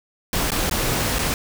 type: noise with dropouts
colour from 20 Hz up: pink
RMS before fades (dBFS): -22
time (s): 0.33-1.34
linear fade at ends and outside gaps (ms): 1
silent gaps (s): 0.505-0.518 / 0.697-0.711 / 1.186-1.191
effects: none